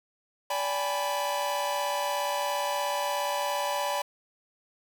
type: tone cluster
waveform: 45% pulse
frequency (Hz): 578 / 797 / 854 / 989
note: D5 / G5 / G#5 / B5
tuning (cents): -28 / +28 / +48 / +2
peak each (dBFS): -32 / -35 / -36 / -31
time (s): 0.5-4.02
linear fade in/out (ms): 5
effects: none